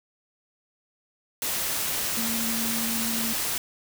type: tone in noise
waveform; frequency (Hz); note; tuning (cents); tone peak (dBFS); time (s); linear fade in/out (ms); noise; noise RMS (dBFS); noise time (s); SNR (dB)
sine; 228.3; A#3; -36; -30; 2.17-3.33; 2; white; -28; 1.42-3.58; -5
effects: none